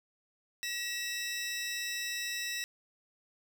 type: tone pair together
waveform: 20% pulse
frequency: 1919.6 / 2649 Hz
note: B6 / E7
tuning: -50 / +8 cents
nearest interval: tritone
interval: 558 cents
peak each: -31 / -34 dBFS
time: 0.63-2.64 s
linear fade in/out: 0 ms
effects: none